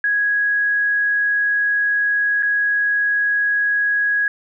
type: tone with dropouts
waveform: sine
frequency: 1661.2 Hz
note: G#6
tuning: in tune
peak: -15 dBFS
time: 0.04-4.28 s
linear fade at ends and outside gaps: 2 ms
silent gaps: 2.425-2.43 s
effects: none